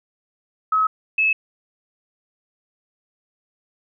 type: tone pair in turn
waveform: sine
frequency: 1282 / 2597 Hz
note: E6 / E7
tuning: -49 / -26 cents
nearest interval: octave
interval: 1223 cents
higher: second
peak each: -15 dBFS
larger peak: neither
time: 0.72-0.87 / 1.18-1.33 s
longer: neither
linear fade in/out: 5 ms
effects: none